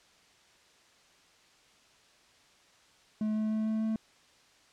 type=tone with pitch steps; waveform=triangle; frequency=214.9 / 216.3 / 217.6 / 219 / 220.4 Hz; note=A3 / A3 / A3 / A3 / A3; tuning=-41 / -29 / -19 / -8 / +3 cents; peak=-26 dBFS; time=3.21-3.96 s; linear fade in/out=2 ms; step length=150 ms; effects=white hiss -62 dBFS RMS until 4.72 s + low-pass 6000 Hz 12 dB/octave